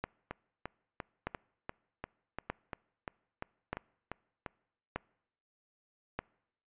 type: two click trains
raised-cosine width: 0.5 ms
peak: -23 / -19 dBFS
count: 13 / 6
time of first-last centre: 0.31-4.462 / 0.04-6.19 s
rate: 2.89 / 0.813 Hz
effects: noise-tail reverb RT60 0.8 s tail -25 dB re dry + resampled to 8000 Hz